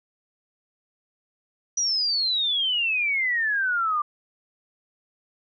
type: exponential sweep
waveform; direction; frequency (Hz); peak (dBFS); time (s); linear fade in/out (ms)
sine; down; 5900 to 1176; -21; 1.77-4.02; 5
effects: none